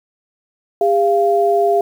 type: tone pair together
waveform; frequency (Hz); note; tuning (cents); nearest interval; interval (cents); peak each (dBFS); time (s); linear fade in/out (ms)
sine; 403.9 / 690; G#4 / F5; -48 / -21; major sixth; 927; -14; 0.81-1.81; 2
effects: 7-bit